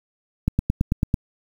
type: click train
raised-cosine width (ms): 5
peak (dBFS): -6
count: 7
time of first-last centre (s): 0.48-1.142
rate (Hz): 9.07
effects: 7-bit